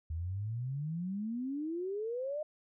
sine exponential sweep, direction up, 77.4 to 622.3 Hz, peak -34 dBFS, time 0.1-2.43 s, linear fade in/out 5 ms, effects none

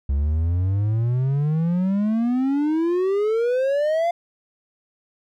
triangle exponential sweep, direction up, 67.4 to 698.5 Hz, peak -16 dBFS, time 0.09-4.11 s, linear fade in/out 5 ms, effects none

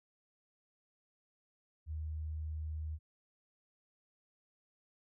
sine tone, 77.78 Hz, D#2, in tune, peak -37 dBFS, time 1.86-2.99 s, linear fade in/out 50 ms, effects none

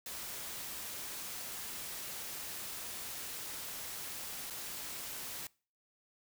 white noise with dropouts, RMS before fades -43 dBFS, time 0.06-5.47 s, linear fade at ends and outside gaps 2 ms, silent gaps 4.501-4.506 s, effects noise-tail reverb RT60 0.4 s tail -24 dB re dry

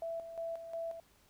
sine tone with tremolo, 664 Hz, E5, 12 cents sharp, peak -36 dBFS, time 0.02-1 s, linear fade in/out 2 ms, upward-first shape square, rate 2.8 Hz, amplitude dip 60%, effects pink hiss -67 dBFS RMS until 1.29 s

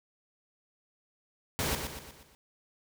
pink noise with echo, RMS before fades -31 dBFS, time 1.59-1.75 s, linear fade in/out 0 ms, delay 120 ms, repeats 5, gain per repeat -6 dB, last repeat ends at 2.35 s, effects none

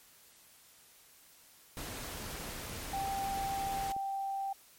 pink noise, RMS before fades -42 dBFS, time 1.77-3.92 s, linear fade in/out 0 ms
click train, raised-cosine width 2 ms, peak -34 dBFS, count 6, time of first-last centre 2.49-3.965 s, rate 3.39 Hz
sine tone, 784 Hz, G5, in tune, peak -33 dBFS, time 2.93-4.53 s, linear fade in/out 5 ms
effects white hiss -60 dBFS RMS until 4.78 s + MP3 64 kbps

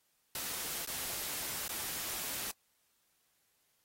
white noise with dropouts, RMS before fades -39 dBFS, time 0.35-2.51 s, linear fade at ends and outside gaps 1 ms, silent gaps 0.851-0.873 / 1.68-1.692 s, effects white hiss -75 dBFS RMS until 3.84 s + AAC 48 kbps

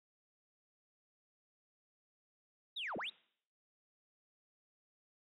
sine linear two-way sweep, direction down then up, 3951 to 156.8 to 3951 Hz, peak -38 dBFS, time 2.76-3.1 s, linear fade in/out 10 ms, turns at 2.97 s, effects noise-tail reverb RT60 0.6 s tail -23 dB re dry + tanh soft clip ceiling -34 dBFS

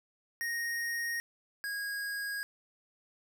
square tone pair in turn, 1864.7 / 1641.7 Hz, A#6 / G#6, 0 / -20 cents, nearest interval major second, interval 220 cents, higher first, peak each -33 / -35 dBFS, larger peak first, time 0.41-1.2 / 1.64-2.43 s, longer neither, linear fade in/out 0 ms, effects none

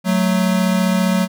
square tone pair together, 185 / 220 Hz, F#3 / A3, 0 / 0 cents, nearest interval minor third, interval 300 cents, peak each -16 / -20 dBFS, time 0.04-1.28 s, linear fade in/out 50 ms, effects none

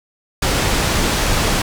pink low-pass noise, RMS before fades -17 dBFS, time 0.42-1.62 s, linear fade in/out 5 ms, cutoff 8800 Hz, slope 12 dB/octave, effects none

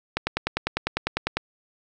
click train, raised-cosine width 0.3 ms, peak -7 dBFS, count 13, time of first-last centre 0.17-1.37 s, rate 10 Hz, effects none

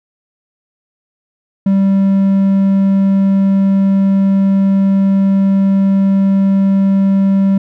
triangle tone, 195 Hz, G3, 9 cents flat, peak -6 dBFS, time 1.66-7.58 s, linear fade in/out 5 ms, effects none

